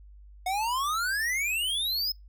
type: exponential sweep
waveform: square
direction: up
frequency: 722 to 5200 Hz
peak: -27 dBFS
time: 0.46-2.12 s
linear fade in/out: 5 ms
effects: noise-tail reverb RT60 0.2 s tail -26 dB re dry + added 50 Hz sine -47 dBFS peak until 2.28 s